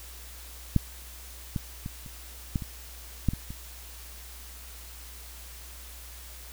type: clicks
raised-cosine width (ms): 5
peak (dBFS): -8 / -16 / -21 / -30 / -14 / -24 / -10 / -21 / -26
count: 9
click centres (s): 0.763 / 1.562 / 1.861 / 2.062 / 2.558 / 2.622 / 3.287 / 3.335 / 3.505
effects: added 60 Hz sine -45 dBFS peak until 6.52 s + white hiss -47 dBFS RMS until 6.52 s